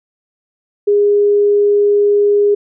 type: tone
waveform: sine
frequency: 410 Hz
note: G#4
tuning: 22 cents flat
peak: -8 dBFS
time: 0.87-2.55 s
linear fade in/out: 10 ms
effects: none